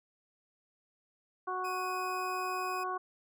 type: harmonic tone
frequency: 369.1 Hz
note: F#4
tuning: 4 cents flat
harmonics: 1 / 2 / 3 / 4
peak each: -40 / -39 / -35 / -44 dBFS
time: 1.47-2.98 s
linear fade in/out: 10 ms
type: tone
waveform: sawtooth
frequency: 2513 Hz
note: D#7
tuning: 17 cents sharp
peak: -39 dBFS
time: 1.64-2.84 s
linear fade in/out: 10 ms
effects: none